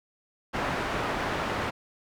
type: low-pass noise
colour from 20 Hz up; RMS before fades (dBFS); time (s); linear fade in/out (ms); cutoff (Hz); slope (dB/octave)
white; -30; 0.53-1.71; 20; 1400; 12
effects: none